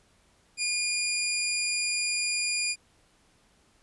15% pulse tone with vibrato, 2424 Hz, D#7, 46 cents flat, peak -19 dBFS, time 0.57-2.76 s, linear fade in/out 50 ms, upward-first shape triangle, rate 20 Hz, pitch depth 10 cents each way, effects pink hiss -64 dBFS RMS until 3.82 s + resampled to 24000 Hz

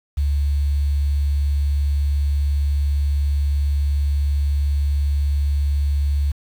sine tone with quantisation, 71.4 Hz, D2, 48 cents flat, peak -16 dBFS, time 0.17-6.32 s, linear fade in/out 10 ms, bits 7, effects none

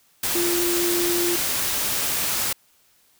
sine tone in noise, 347.3 Hz, F4, 10 cents flat, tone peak -22 dBFS, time 0.35-1.36 s, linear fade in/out 5 ms, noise white, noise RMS -24 dBFS, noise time 0.23-2.53 s, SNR -1 dB, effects white hiss -60 dBFS RMS until 3.19 s

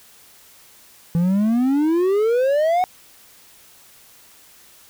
triangle exponential sweep, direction up, 164.81 to 749 Hz, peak -13 dBFS, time 1.15-2.84 s, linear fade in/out 0 ms, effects white hiss -49 dBFS RMS until 4.89 s

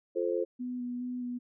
sine chord, F major, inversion none, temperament just, 349.2 / 436.5 / 523.8 Hz, F4 / A4 / C5, 0 / -14 / +2 cents, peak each -32 dBFS, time 0.15-0.45 s, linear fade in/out 20 ms
sine tone with vibrato, 246.9 Hz, B3, in tune, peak -33 dBFS, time 0.59-1.39 s, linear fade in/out 20 ms, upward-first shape square, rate 2.4 Hz, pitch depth 13 cents each way
effects none

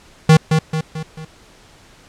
square tone with echo, 157.8 Hz, D#3, 25 cents sharp, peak -6 dBFS, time 0.29-0.37 s, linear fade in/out 5 ms, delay 220 ms, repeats 4, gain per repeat -6 dB, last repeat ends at 1.25 s, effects pink hiss -47 dBFS RMS until 2.08 s + low-pass 8000 Hz 12 dB/octave

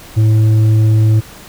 triangle tone with tanh clipping, 109.1 Hz, A2, 14 cents flat, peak -8 dBFS, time 0.16-1.21 s, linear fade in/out 20 ms, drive 10 dB, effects pink hiss -36 dBFS RMS until 1.48 s

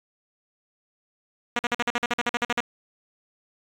5% pulse tone bursts, 239.7 Hz, A#3, 48 cents sharp, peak -10 dBFS, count 14, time 1.56-2.605 s, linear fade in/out 2 ms, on 31 ms, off 47 ms, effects low-pass 5000 Hz 12 dB/octave + 7-bit

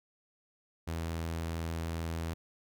sawtooth tone, 82.41 Hz, E2, in tune, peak -30 dBFS, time 0.87-2.34 s, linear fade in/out 10 ms, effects none

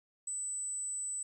sine tone, 8000 Hz, B8, 21 cents sharp, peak -35 dBFS, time 0.27-1.23 s, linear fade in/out 5 ms, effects 12-bit

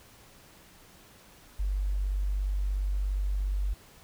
sine tone, 48.53 Hz, G1, 17 cents flat, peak -26 dBFS, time 1.59-3.74 s, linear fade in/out 10 ms, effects pink hiss -55 dBFS RMS until 4.03 s

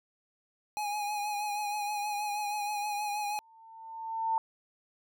square tone with vibrato, 830.6 Hz, G#5, in tune, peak -32 dBFS, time 0.77-3.39 s, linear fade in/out 0 ms, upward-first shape triangle, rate 6.3 Hz, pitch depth 39 cents each way
sine tone with exponential growth, 899 Hz, A5, 37 cents sharp, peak -24 dBFS, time 3.27-4.38 s, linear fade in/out 1 ms, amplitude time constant 240 ms
effects none

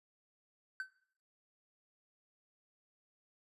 triangle tone with exponential decay, 1533 Hz, G6, 39 cents flat, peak -32 dBFS, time 0.8-0.91 s, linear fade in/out 1 ms, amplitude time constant 22 ms, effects noise-tail reverb RT60 0.6 s tail -19 dB re dry + resampled to 32000 Hz

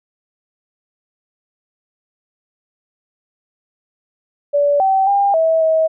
sine tone with pitch steps, 576 / 770 / 801 / 648 / 640 Hz, D5 / G5 / G5 / E5 / D#5, -34 / -31 / +37 / -30 / +49 cents, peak -11 dBFS, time 4.53-5.88 s, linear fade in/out 20 ms, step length 270 ms, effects none

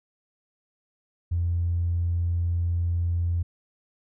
triangle tone with tanh clipping, 86 Hz, F2, 26 cents flat, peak -22 dBFS, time 1.31-3.43 s, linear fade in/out 10 ms, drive 4 dB, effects none

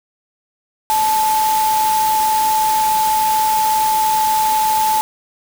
sine tone in noise, 870 Hz, A5, 20 cents flat, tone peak -13 dBFS, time 0.9-5.01 s, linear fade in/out 0 ms, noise white, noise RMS -24 dBFS, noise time 0.9-5.01 s, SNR +8 dB, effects none

